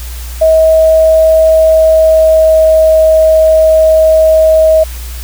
sine tone with pitch glide, 639 to 634.6 Hz, D#5 to D#5, +46 to +34 cents, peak -3 dBFS, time 0.41-4.84 s, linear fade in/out 10 ms, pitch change -12 cents, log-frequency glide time 1.49-2.93 s, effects added 60 Hz sine -20 dBFS peak until 5.23 s + white hiss -30 dBFS RMS until 5.23 s

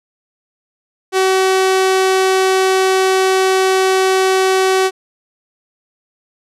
sawtooth tone, 378.7 Hz, F#4, 40 cents sharp, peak -7 dBFS, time 1.12-4.91 s, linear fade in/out 50 ms, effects low-pass 10000 Hz 12 dB/octave

